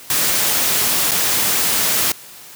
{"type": "noise with dropouts", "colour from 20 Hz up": "white", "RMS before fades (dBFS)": -17, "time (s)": [0.1, 2.12], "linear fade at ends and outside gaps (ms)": 2, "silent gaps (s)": [1.111, 1.116], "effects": ["white hiss -39 dBFS RMS until 2.55 s", "high-pass 80 Hz 12 dB/octave"]}